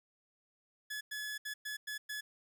sawtooth tone bursts at uneven times, 1706 Hz, G#6, 46 cents sharp, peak -35 dBFS, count 6, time 0.9-1.01 / 1.11-1.38 / 1.45-1.54 / 1.65-1.77 / 1.87-1.98 / 2.09-2.21 s, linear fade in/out 10 ms, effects 12-bit

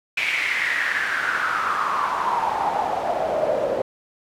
pink noise with band-pass filter sweep, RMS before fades -23 dBFS, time 0.17-3.82 s, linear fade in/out 5 ms, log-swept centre 2400 to 520 Hz, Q 6.8, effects none

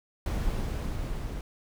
brown noise with level ramp, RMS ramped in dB -28 to -35 dBFS, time 0.26-1.41 s, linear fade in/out 2 ms, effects none

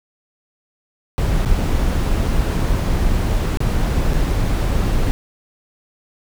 brown noise with dropouts, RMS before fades -17 dBFS, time 1.18-5.11 s, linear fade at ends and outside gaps 0 ms, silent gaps 1.449-1.458 / 3.572-3.604 / 4.134-4.14 s, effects none

